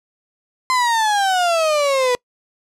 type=exponential sweep; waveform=35% pulse; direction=down; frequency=1039 to 487 Hz; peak=-13 dBFS; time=0.7-2.15 s; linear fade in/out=0 ms; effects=noise-tail reverb RT60 0.1 s tail -26 dB re dry + low-pass 9000 Hz 12 dB/octave